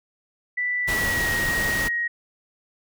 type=tone with pitch glide; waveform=sine; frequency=1975.5 to 1886.3 Hz; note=B6 to A#6; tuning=0 to +20 cents; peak=-22 dBFS; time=0.57-2.08 s; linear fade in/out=10 ms; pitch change=-80 cents; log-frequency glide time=0.82-1.3 s
type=noise; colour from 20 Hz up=pink; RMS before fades=-28 dBFS; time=0.87-1.89 s; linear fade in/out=20 ms
effects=none